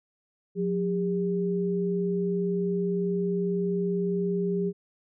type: tone pair together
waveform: sine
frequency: 179.8 / 402.4 Hz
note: F#3 / G4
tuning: -49 / +45 cents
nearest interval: octave + major second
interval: 1394 cents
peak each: -27 dBFS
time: 0.55-4.73 s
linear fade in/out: 50 ms
effects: none